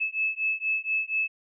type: beating tone pair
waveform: sine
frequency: 2603 / 2607.2 Hz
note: E7 / E7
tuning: -22 / -20 cents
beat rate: 4.2 Hz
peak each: -28 dBFS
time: 0-1.28 s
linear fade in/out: 20 ms
effects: none